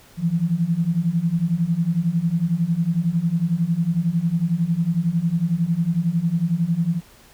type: beating tone pair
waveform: sine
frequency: 162 / 173 Hz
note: E3 / F3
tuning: -30 / -16 cents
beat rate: 11 Hz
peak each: -22 / -20 dBFS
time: 0.17-7.01 s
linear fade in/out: 50 ms
effects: pink hiss -50 dBFS RMS until 7.33 s